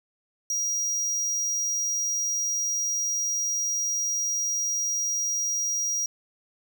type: tone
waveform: square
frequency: 5730 Hz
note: F8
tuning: 44 cents sharp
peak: -25 dBFS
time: 0.5-6.06 s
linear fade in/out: 2 ms
effects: 10-bit